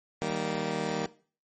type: chord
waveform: 15% pulse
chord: Eb major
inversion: none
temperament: just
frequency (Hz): 155.56 / 194.45 / 233.3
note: Eb3 / G3 / Bb3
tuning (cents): 0 / -14 / +2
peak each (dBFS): -28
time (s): 0.22-1.06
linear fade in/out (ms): 0
effects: noise-tail reverb RT60 0.4 s tail -18 dB re dry + MP3 32 kbps